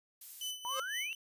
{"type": "noise", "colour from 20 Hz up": "violet", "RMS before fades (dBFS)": -46, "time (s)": [0.21, 0.51], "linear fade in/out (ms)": 5}
{"type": "tone with tremolo", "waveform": "sawtooth", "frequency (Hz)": 3009, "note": "F#7", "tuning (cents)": 28, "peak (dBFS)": -33, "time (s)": [0.41, 1.15], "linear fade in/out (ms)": 2, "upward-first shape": "sine", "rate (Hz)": 3.9, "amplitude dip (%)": 75}
{"type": "tone with exponential growth", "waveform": "sawtooth", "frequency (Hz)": 530, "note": "C5", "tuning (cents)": 22, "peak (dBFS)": -30, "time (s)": [0.65, 0.8], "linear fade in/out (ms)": 5, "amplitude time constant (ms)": 32}
{"type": "exponential sweep", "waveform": "sine", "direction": "up", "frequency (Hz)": [932.3, 2794], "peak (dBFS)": -37, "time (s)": [0.65, 1.13], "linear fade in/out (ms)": 0}
{"effects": ["resampled to 32000 Hz"]}